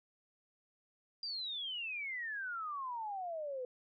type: exponential sweep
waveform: sine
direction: down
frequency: 4814 to 491.1 Hz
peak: -38 dBFS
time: 1.23-3.65 s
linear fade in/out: 2 ms
effects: none